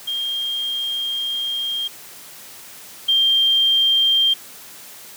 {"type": "tone pair in turn", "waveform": "sine", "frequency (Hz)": [3213, 3180], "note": ["G7", "G7"], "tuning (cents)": [42, 24], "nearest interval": "unison", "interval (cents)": 18, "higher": "first", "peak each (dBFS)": [-21, -13], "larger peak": "second", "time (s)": [[0.07, 1.88], [3.08, 4.34]], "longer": "first", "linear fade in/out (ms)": 10, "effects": ["white hiss -40 dBFS RMS until 5.16 s", "high-pass 100 Hz 12 dB/octave"]}